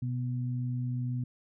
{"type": "tone pair together", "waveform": "sine", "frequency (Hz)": [125.03, 246.9], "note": ["B2", "B3"], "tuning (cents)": [22, 0], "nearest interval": "octave", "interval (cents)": 1178, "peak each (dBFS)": [-30, -38], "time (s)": [0.02, 1.24], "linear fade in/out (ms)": 5, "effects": []}